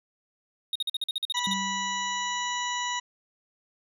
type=tone bursts; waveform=triangle; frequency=3729 Hz; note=A#7; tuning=in tune; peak=-24 dBFS; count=12; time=0.73-1.536 s; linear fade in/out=2 ms; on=25 ms; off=46 ms
type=harmonic tone; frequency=980 Hz; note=B5; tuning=14 cents flat; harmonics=1 / 2 / 3 / 4 / 6 / 7; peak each=-31 / -34 / -36 / -37 / -39 / -39 dBFS; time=1.34-3 s; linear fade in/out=10 ms
type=tone with exponential decay; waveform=sine; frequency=193.1 Hz; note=G3; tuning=26 cents flat; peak=-29 dBFS; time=1.47-2.67 s; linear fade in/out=2 ms; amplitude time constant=260 ms
effects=none